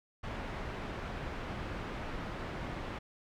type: low-pass noise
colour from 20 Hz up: pink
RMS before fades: -40 dBFS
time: 0.23-2.99 s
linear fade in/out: 10 ms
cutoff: 2200 Hz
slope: 12 dB/octave
effects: none